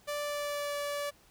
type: tone with pitch glide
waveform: sawtooth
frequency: 586 to 577.3 Hz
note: D5 to D5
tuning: -4 to -30 cents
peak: -29 dBFS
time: 0.07-1.11 s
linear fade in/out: 20 ms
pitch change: -26 cents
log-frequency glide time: 0.22-0.76 s
effects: pink hiss -62 dBFS RMS until 1.3 s